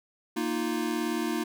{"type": "chord", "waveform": "square", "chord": "Bb suspended fourth", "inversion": "none", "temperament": "equal", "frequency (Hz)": [233.1, 311.1, 349.2], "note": ["Bb3", "Eb4", "F4"], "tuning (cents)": [0, 0, 0], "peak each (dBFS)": [-33, -32, -33], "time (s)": [0.36, 1.44], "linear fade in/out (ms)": 10, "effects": []}